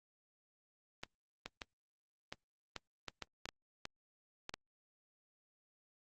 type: clicks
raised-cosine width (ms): 0.2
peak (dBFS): -24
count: 12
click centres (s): 1.035 / 1.46 / 1.618 / 2.325 / 2.763 / 3.083 / 3.223 / 3.456 / 3.489 / 3.854 / 4.494 / 4.54
effects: Opus 32 kbps